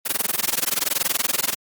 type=noise with amplitude modulation; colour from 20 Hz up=white; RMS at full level=-19 dBFS; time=0.05-1.55 s; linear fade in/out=20 ms; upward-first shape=sine; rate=21 Hz; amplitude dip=100%; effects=high-pass 150 Hz 12 dB/octave + Opus 32 kbps